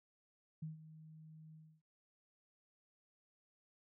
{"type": "tone with ADSR envelope", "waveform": "sine", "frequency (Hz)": 157.3, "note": "D#3", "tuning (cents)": 19, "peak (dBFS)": -40, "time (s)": [0.62, 1.82], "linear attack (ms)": 8, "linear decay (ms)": 140, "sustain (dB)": -14, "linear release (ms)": 280, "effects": []}